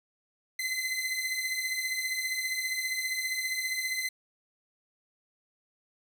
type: beating tone pair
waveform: sawtooth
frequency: 2034 / 2049 Hz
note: C7 / C7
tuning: -50 / -37 cents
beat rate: 15 Hz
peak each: -32 / -28 dBFS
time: 0.59-4.09 s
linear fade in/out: 5 ms
effects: none